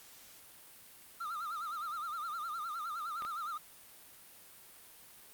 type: tone with vibrato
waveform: triangle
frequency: 1285 Hz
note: E6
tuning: 45 cents flat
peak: -35 dBFS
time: 1.2-3.58 s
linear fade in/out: 10 ms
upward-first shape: sine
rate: 9.7 Hz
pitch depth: 130 cents each way
type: clicks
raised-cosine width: 0.3 ms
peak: -29 dBFS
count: 2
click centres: 3.222 / 3.25 s
effects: white hiss -56 dBFS RMS until 5.33 s + Opus 48 kbps